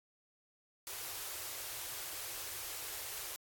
white band-stop noise, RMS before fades -43 dBFS, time 0.87-3.36 s, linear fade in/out 0 ms, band 130 to 320 Hz, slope 48 dB/octave, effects AAC 64 kbps

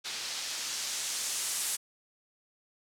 blue noise with low-pass filter sweep, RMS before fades -35 dBFS, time 0.04-1.77 s, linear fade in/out 20 ms, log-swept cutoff 4400 to 9300 Hz, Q 1.1, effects none

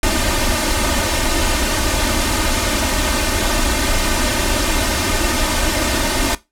pink noise with comb filter, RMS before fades -17 dBFS, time 0.03-6.35 s, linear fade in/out 2 ms, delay 3.3 ms, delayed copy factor +1, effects noise-tail reverb RT60 0.2 s tail -17 dB re dry + low-pass 11000 Hz 12 dB/octave

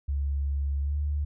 sine tone with pitch glide, 70.2 to 73.18 Hz, C#2 to D2, +22 to -6 cents, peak -25 dBFS, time 0.08-1.25 s, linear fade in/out 10 ms, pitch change +72 cents, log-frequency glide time 0.82-0.96 s, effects none

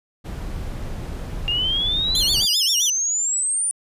brown noise, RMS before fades -29 dBFS, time 0.24-2.46 s, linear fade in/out 20 ms
sine exponential sweep, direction up, 2794 to 9430 Hz, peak -19 dBFS, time 1.48-3.71 s, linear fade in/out 0 ms
sawtooth tone with vibrato, 3200 Hz, G7, 35 cents sharp, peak -17 dBFS, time 2.15-2.9 s, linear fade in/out 2 ms, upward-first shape sine, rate 7.6 Hz, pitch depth 210 cents each way
effects resampled to 32000 Hz

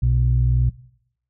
sine tone pair together, 61.74 / 123.48 Hz, B1 / B2, 0 / 0 cents, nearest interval octave, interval 1200 cents, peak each -17 dBFS, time 0.02-0.7 s, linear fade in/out 10 ms, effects noise-tail reverb RT60 0.7 s tail -19 dB re dry + tanh soft clip ceiling -8 dBFS

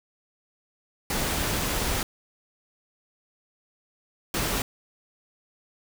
pink noise bursts at uneven times, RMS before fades -27 dBFS, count 2, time 1.1-2.03 / 4.34-4.62 s, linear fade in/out 2 ms, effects none

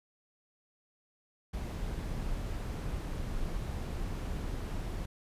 brown noise, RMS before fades -36 dBFS, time 1.53-5.06 s, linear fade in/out 10 ms, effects resampled to 32000 Hz

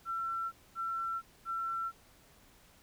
sine tone bursts, 1348 Hz, E6, 38 cents sharp, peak -33 dBFS, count 3, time 0.05-1.92 s, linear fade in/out 50 ms, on 470 ms, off 230 ms, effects pink hiss -62 dBFS RMS until 2.82 s

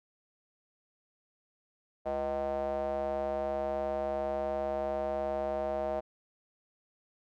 square tone with band-pass filter, 69.3 Hz, C#2, in tune, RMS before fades -33 dBFS, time 2.05-6.01 s, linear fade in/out 20 ms, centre 650 Hz, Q 5.3, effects none

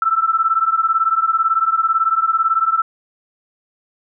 sine beating tone pair, 1318.5 / 1336.5 Hz, E6 / E6, 0 / +23 cents, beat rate 18 Hz, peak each -16 / -17 dBFS, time 0.02-2.82 s, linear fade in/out 2 ms, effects none

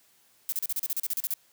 violet noise bursts, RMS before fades -29 dBFS, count 13, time 0.49-1.338 s, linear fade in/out 0 ms, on 32 ms, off 36 ms, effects white hiss -63 dBFS RMS until 1.52 s + high-pass 100 Hz 12 dB/octave

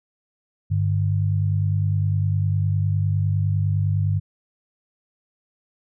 sine tone pair together, 99.24 / 149.1 Hz, G2 / D3, +22 / +27 cents, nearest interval perfect fifth, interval 705 cents, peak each -19 / -24 dBFS, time 0.7-4.2 s, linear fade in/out 20 ms, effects none

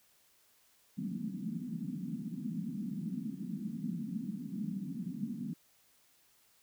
pink band-pass noise, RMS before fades -39 dBFS, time 0.97-5.54 s, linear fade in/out 10 ms, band 170 to 250 Hz, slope 48 dB/octave, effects white hiss -68 dBFS RMS until 6.62 s

